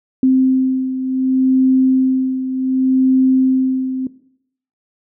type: beating tone pair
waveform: sine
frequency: 260.7 / 261.37 Hz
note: C4 / C4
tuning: -6 / -2 cents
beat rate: 0.67 Hz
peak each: -12 / -18 dBFS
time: 0.23-4.07 s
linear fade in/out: 2 ms
effects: noise-tail reverb RT60 0.7 s tail -18 dB re dry